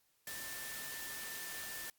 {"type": "tone in noise", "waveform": "sine", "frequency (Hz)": 1779, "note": "A6", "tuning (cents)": 19, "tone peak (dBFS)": -48, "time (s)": [0.27, 1.9], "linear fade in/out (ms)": 2, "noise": "white", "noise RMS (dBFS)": -45, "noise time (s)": [0.27, 1.9], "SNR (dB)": -6, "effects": ["white hiss -75 dBFS RMS until 1.98 s", "Opus 48 kbps"]}